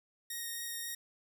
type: tone with vibrato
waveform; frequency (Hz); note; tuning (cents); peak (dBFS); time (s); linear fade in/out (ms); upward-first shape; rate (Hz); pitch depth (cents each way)
5% pulse; 1864.7; A#6; 0; -28; 0.3-0.95; 5; triangle; 3.7; 11
effects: none